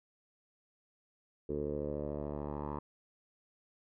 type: tone with low-pass filter sweep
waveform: 10% pulse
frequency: 73.42 Hz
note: D2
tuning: in tune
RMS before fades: -38 dBFS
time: 1.49-2.79 s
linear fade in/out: 5 ms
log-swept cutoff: 420 to 950 Hz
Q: 4.4
effects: none